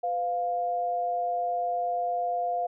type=tone pair together; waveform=sine; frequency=502 / 701.4 Hz; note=B4 / F5; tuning=+28 / +7 cents; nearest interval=tritone; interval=579 cents; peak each=-34 / -26 dBFS; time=0.03-2.67 s; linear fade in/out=10 ms; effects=none